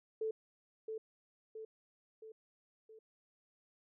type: tone with echo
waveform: sine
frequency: 439.8 Hz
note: A4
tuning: 1 cent flat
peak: -34 dBFS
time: 0.21-0.31 s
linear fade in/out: 5 ms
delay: 670 ms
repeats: 4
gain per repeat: -5 dB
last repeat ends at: 2.99 s
effects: none